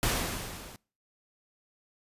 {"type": "noise with level ramp", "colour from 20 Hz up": "pink", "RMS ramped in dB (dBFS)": [-26, -48], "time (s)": [0.03, 0.76], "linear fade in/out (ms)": 0, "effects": ["noise-tail reverb RT60 0.4 s tail -25 dB re dry", "resampled to 32000 Hz"]}